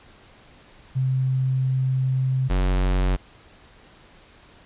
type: tone pair in turn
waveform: sine / square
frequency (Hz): 130.81 / 46.25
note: C3 / F#1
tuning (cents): 0 / 0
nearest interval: octave + tritone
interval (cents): 1800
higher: first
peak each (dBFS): -19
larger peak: neither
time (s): 0.95-2.49 / 2.49-3.17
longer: first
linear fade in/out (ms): 20
effects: pink hiss -51 dBFS RMS until 4.65 s + resampled to 8000 Hz